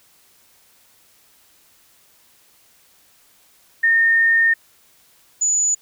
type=tone pair in turn; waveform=sine; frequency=1828 / 6926 Hz; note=A#6 / A8; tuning=-34 / -28 cents; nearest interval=octave + major seventh; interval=2306 cents; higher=second; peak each=-12 / -15 dBFS; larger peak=first; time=3.83-4.54 / 5.41-5.75 s; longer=first; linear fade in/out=10 ms; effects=white hiss -55 dBFS RMS until 5.81 s